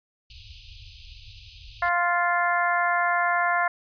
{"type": "band-stop noise", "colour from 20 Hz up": "pink", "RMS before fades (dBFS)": -43, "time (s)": [0.3, 1.89], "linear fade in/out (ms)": 2, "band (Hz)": [110, 2500], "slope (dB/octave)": 96}
{"type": "harmonic tone", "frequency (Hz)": 349.2, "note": "F4", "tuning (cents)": 0, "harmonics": [2, 3, 4, 5, 6], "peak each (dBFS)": [-25, -26, -27, -27, -32], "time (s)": [1.82, 3.68], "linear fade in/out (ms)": 5}
{"effects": ["resampled to 11025 Hz"]}